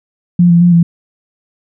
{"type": "tone with pitch steps", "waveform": "sine", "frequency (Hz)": [175.2, 170.9, 175.4, 169.5], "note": ["F3", "F3", "F3", "E3"], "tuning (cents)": [6, -37, 8, 49], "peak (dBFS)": -4, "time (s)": [0.39, 0.83], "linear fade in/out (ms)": 5, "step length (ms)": 110, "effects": []}